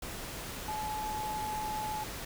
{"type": "tone in noise", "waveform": "sine", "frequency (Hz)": 856, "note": "A5", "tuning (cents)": -48, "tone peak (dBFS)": -34, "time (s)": [0.68, 2.04], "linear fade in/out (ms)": 5, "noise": "pink", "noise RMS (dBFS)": -41, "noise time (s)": [0.02, 2.25], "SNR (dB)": 4, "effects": []}